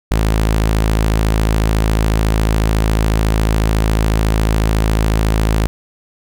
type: tone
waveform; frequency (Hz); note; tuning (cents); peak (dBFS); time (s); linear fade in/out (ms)
sawtooth; 54; A1; -32; -8; 0.11-5.67; 0
effects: none